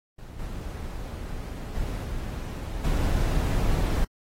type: noise with level steps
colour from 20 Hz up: brown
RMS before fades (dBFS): -40 / -34 / -30 / -32 / -24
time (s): 0.18-4.05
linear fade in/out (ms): 10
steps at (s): 0.39 / 1.75 / 2.04 / 2.84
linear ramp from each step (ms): 5
effects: AAC 48 kbps

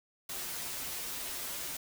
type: noise with comb filter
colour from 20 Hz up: white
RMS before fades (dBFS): -39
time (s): 0.29-1.77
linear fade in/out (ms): 5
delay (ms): 9.5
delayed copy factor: -1
effects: none

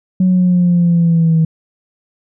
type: linear sweep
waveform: sine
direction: down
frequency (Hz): 185.8 to 160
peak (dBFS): -7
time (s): 0.2-1.45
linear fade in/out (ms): 5
effects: tanh soft clip ceiling -5 dBFS

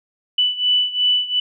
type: beating tone pair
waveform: sine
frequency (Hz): 2978 / 2980.8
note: F#7 / F#7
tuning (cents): +11 / +12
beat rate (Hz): 2.8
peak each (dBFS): -17 / -20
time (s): 0.38-1.4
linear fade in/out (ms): 5
effects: none

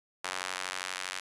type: tone with high-pass filter sweep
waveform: sawtooth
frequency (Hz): 92.5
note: F#2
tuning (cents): 0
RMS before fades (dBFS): -37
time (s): 0.24-1.2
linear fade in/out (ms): 5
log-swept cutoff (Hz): 1100 to 1700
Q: 0.85
effects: resampled to 24000 Hz

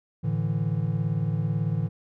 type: chord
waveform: triangle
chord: A suspended fourth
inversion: none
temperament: equal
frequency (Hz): 110 / 146.83 / 164.81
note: A2 / D3 / E3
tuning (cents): 0 / 0 / 0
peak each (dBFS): -26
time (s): 0.23-1.89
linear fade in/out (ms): 20
effects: none

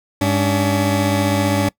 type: tone pair together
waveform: 20% pulse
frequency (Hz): 100 / 284.7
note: G2 / C#4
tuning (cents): +35 / +46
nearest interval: octave + tritone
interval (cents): 1811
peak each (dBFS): -13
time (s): 0.21-1.69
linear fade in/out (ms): 5
effects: noise-tail reverb RT60 0.1 s tail -22 dB re dry

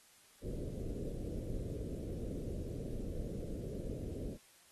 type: low-pass noise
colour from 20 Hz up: pink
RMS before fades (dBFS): -41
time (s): 0.41-4.38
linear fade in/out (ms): 50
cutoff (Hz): 540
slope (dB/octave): 48
effects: white hiss -64 dBFS RMS until 4.71 s + AAC 32 kbps

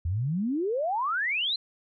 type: exponential sweep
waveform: sine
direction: up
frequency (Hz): 78.9 to 4200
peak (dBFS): -25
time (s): 0.05-1.56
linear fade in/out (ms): 5
effects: none

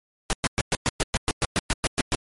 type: noise bursts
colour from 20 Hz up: pink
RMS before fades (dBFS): -22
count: 14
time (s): 0.3-2.15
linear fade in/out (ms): 0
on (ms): 30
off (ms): 110
effects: MP3 48 kbps

